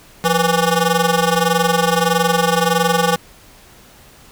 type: ring-modulated tone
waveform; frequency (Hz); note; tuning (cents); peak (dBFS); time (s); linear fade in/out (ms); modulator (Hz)
15% pulse; 329.6; E4; 0; -4; 0.24-3.16; 0; 154
effects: pink hiss -45 dBFS RMS until 4.31 s